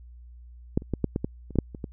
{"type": "clicks", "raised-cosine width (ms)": 3, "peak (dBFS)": [-9, -29, -13, -10, -13, -14, -28, -15, -6, -24, -19], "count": 11, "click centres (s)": [0.775, 0.821, 0.937, 1.043, 1.161, 1.245, 1.507, 1.557, 1.587, 1.748, 1.842], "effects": ["added 60 Hz sine -44 dBFS peak until 1.92 s"]}